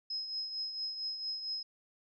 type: tone with tremolo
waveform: sine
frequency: 5120 Hz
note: D#8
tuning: 49 cents sharp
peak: -33 dBFS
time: 0.1-1.63 s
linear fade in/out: 5 ms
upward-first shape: triangle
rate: 4.4 Hz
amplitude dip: 60%
effects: none